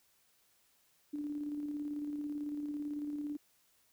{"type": "tone with tremolo", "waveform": "sine", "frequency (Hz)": 293.7, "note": "D4", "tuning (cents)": 0, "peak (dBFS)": -35, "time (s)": [1.13, 3.37], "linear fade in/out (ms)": 10, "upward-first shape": "square", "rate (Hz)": 18, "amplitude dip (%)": 30, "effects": ["white hiss -71 dBFS RMS until 3.92 s"]}